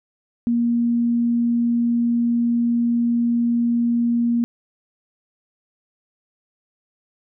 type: tone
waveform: sine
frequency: 236.2 Hz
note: A#3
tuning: 23 cents sharp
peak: -16 dBFS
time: 0.47-4.44 s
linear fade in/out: 0 ms
effects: none